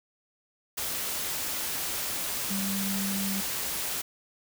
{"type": "tone in noise", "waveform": "sine", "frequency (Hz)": 196, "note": "G3", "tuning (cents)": 0, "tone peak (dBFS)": -30, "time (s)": [2.5, 3.41], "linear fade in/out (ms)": 10, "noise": "white", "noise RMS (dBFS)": -32, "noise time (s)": [0.77, 4.02], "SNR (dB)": -1, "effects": []}